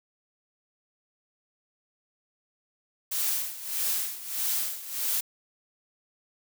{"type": "noise with tremolo", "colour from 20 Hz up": "blue", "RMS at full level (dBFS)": -27, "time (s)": [3.11, 5.21], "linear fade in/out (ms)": 10, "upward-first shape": "sine", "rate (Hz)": 1.6, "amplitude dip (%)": 80, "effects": []}